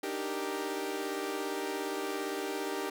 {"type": "chord", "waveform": "sawtooth", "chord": "Eb major seventh", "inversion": "third", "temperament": "equal", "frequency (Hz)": [293.7, 311.1, 392, 466.2], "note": ["D4", "Eb4", "G4", "Bb4"], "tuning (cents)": [0, 0, 0, 0], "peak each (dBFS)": [-37, -37, -32, -37], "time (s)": [0.03, 2.9], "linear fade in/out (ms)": 5, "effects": []}